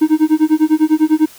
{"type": "tone with tremolo", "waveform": "triangle", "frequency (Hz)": 311.1, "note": "D#4", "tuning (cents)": 0, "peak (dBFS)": -4, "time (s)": [0.01, 1.26], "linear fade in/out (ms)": 10, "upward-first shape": "sine", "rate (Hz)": 10, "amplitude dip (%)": 100, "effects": ["white hiss -41 dBFS RMS until 1.38 s"]}